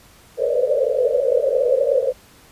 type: band-pass noise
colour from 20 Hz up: pink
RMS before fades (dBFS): -18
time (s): 0.37-2.13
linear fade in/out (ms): 50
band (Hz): 470 to 580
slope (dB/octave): 96
effects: pink hiss -49 dBFS RMS until 2.51 s + resampled to 32000 Hz